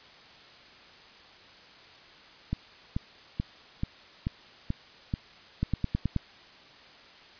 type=two click trains; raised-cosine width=5 ms; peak=-14 / -16 dBFS; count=6 / 7; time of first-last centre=5.63-6.163 / 2.53-5.139 s; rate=9.38 / 2.3 Hz; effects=white hiss -52 dBFS RMS until 7.39 s + resampled to 11025 Hz